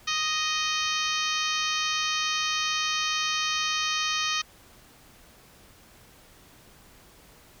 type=harmonic tone; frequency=622.3 Hz; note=D#5; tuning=in tune; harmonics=2 / 3 / 4 / 5 / 6 / 7 / 8 / 9 / 10; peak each=-31 / -34 / -32 / -32 / -34 / -35 / -39 / -36 / -37 dBFS; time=0.07-4.42 s; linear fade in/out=10 ms; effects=pink hiss -54 dBFS RMS until 7.6 s